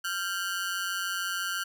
sawtooth ring-modulated tone, 1480 Hz, F#6, in tune, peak -23 dBFS, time 0.04-1.64 s, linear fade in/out 10 ms, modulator 93.1 Hz, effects none

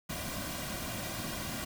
pink noise with comb filter, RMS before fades -38 dBFS, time 0.09-1.65 s, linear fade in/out 10 ms, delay 2.3 ms, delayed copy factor -0.65, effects none

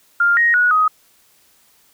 sine tone with pitch steps, 1400 / 1875 / 1460 / 1256 Hz, F6 / A#6 / F#6 / D#6, +4 / +10 / -24 / +16 cents, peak -11 dBFS, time 0.2-0.88 s, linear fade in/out 5 ms, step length 170 ms, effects white hiss -55 dBFS RMS until 1.93 s

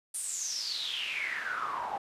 pink noise with band-pass filter sweep, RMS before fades -35 dBFS, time 0.14-1.98 s, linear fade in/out 5 ms, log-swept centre 9600 to 780 Hz, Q 8.9, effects resampled to 32000 Hz

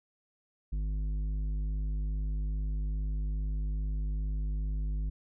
sine tone with tanh clipping, 51.2 Hz, G#1, 24 cents flat, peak -31 dBFS, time 0.72-5.1 s, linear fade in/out 10 ms, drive 9 dB, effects none

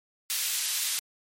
pink high-pass noise, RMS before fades -29 dBFS, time 0.3-0.99 s, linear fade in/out 0 ms, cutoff 3300 Hz, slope 12 dB/octave, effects MP3 64 kbps

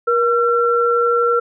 sine tone pair together, 475 / 1356 Hz, A#4 / E6, +33 / +49 cents, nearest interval octave + tritone, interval 1816 cents, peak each -15 / -16 dBFS, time 0.07-1.4 s, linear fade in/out 10 ms, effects none

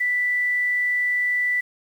sine tone with quantisation, 1975.5 Hz, B6, in tune, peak -19 dBFS, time 0-1.61 s, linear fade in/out 10 ms, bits 8, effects none

